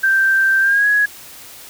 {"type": "tone with pitch glide", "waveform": "sine", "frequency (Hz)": [1568, 1670.9], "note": ["G6", "G#6"], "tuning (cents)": [0, 10], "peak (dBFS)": -11, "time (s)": [0.03, 1.06], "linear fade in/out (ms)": 10, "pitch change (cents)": 110, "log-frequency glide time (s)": [0.61, 0.87], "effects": ["white hiss -38 dBFS RMS until 1.69 s"]}